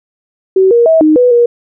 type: tone with pitch steps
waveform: sine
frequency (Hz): 379.9 / 471.8 / 646 / 309.1 / 494.3 / 476.3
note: F#4 / A#4 / E5 / D#4 / B4 / A#4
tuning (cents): +46 / +21 / -35 / -11 / +1 / +37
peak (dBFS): -4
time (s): 0.56-1.46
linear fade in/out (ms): 5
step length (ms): 150
effects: none